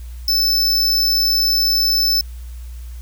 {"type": "tone", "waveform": "square", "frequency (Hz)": 5274, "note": "E8", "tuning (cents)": 0, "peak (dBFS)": -14, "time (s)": [0.28, 2.21], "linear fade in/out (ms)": 2, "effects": ["added 60 Hz sine -29 dBFS peak until 3.01 s", "white hiss -49 dBFS RMS until 3.01 s"]}